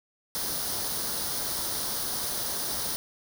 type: noise with comb filter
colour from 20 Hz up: white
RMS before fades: -31 dBFS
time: 0.35-2.96 s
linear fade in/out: 0 ms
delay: 0.2 ms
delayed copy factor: +0.65
effects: none